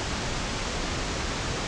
pink low-pass noise, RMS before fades -30 dBFS, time 0-1.67 s, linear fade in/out 0 ms, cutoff 7400 Hz, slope 48 dB/octave, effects none

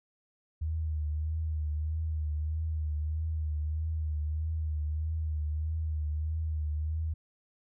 sine tone with vibrato, 77.6 Hz, D#2, 4 cents flat, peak -29 dBFS, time 0.61-7.14 s, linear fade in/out 10 ms, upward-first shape triangle, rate 1.6 Hz, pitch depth 59 cents each way, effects none

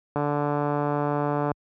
click train, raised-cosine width 1 ms, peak -12 dBFS, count 199, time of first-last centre 0.16-1.516 s, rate 146 Hz, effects high-pass 60 Hz 12 dB/octave

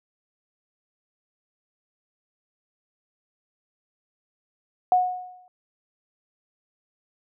sine tone with exponential decay, 730 Hz, F#5, 24 cents flat, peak -13 dBFS, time 4.92-5.48 s, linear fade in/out 1 ms, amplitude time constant 120 ms, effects none

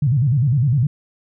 sine tone with vibrato, 130.81 Hz, C3, in tune, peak -13 dBFS, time 0.02-0.87 s, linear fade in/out 5 ms, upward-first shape square, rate 9.9 Hz, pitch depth 190 cents each way, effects none

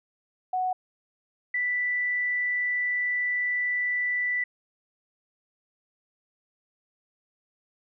sine tone pair in turn, 740 / 1975.6 Hz, F#5 / B6, 0 / 0 cents, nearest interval octave + perfect fourth, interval 1700 cents, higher second, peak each -24 dBFS, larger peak neither, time 0.53-0.73 / 1.54-4.44 s, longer second, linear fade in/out 5 ms, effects none

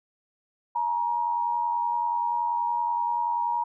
sine tone pair together, 856 / 946.5 Hz, A5 / A#5, -48 / +26 cents, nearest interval major second, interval 174 cents, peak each -32 / -24 dBFS, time 0.75-3.64 s, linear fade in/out 10 ms, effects none

